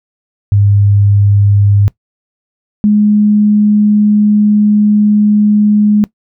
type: tone pair in turn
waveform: sine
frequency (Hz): 101.4 / 209.1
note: G#2 / G#3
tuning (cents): -41 / +12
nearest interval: octave + minor second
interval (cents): 1253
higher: second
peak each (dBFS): -5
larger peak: neither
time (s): 0.52-1.88 / 2.84-6.04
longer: second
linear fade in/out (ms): 0
effects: noise-tail reverb RT60 0.1 s tail -20 dB re dry